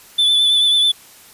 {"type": "tone with vibrato", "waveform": "triangle", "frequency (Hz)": 3494, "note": "A7", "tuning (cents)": -13, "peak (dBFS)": -10, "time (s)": [0.18, 0.92], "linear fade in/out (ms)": 10, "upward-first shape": "sine", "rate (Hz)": 9.2, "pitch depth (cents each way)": 26, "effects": ["white hiss -44 dBFS RMS until 1.33 s", "resampled to 32000 Hz"]}